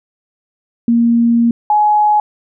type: tone pair in turn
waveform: sine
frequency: 234 / 841.6 Hz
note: A#3 / G#5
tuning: +7 / +23 cents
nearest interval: octave + minor seventh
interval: 2216 cents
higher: second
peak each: -8 dBFS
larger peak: neither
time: 0.88-1.51 / 1.7-2.2 s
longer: first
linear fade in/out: 2 ms
effects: none